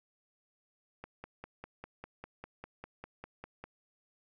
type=click train; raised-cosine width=0.5 ms; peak=-29 dBFS; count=14; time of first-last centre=1.04-3.64 s; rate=5 Hz; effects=none